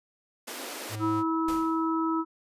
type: high-pass noise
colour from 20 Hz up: pink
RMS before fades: -38 dBFS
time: 0.47-0.96 s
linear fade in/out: 10 ms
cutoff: 250 Hz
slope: 48 dB/octave
type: tone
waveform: square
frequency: 107.3 Hz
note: A2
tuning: 43 cents flat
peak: -34 dBFS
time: 0.89-1.24 s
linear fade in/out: 50 ms
type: harmonic tone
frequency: 324.5 Hz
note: E4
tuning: 27 cents flat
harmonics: 1 / 3 / 4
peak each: -26 / -33 / -31 dBFS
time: 0.99-2.25 s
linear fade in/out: 50 ms
type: noise with exponential decay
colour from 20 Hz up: pink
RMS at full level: -37 dBFS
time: 1.48-1.94 s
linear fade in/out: 5 ms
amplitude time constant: 99 ms
effects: resampled to 32000 Hz